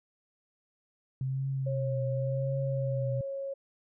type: tone with vibrato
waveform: sine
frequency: 130.81 Hz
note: C3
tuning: in tune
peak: -29 dBFS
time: 1.21-3.21 s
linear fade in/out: 2 ms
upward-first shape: triangle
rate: 0.91 Hz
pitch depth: 69 cents each way
type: tone with pitch glide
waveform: sine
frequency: 542 to 548 Hz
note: C#5 to C#5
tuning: -39 to -20 cents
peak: -33 dBFS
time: 1.66-3.54 s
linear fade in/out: 10 ms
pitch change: +19 cents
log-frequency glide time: 2.05-3.03 s
effects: none